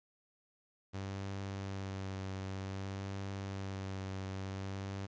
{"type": "tone with vibrato", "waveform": "sawtooth", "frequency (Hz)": 96.8, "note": "G2", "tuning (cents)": -21, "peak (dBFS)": -35, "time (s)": [0.93, 5.07], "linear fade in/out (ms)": 20, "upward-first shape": "sine", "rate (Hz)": 0.54, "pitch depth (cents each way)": 21, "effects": ["resampled to 16000 Hz", "12-bit"]}